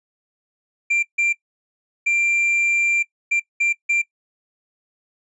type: tone bursts at uneven times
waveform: triangle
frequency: 2370 Hz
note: D7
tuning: 15 cents sharp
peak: -14 dBFS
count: 6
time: 0.9-1.03 / 1.18-1.33 / 2.06-3.03 / 3.31-3.4 / 3.6-3.73 / 3.89-4.02 s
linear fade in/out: 10 ms
effects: noise-tail reverb RT60 0.1 s tail -20 dB re dry + resampled to 22050 Hz